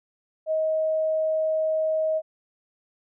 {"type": "tone", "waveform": "sine", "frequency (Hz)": 631, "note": "D#5", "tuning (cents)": 24, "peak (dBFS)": -21, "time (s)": [0.46, 2.22], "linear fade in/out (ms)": 50, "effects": []}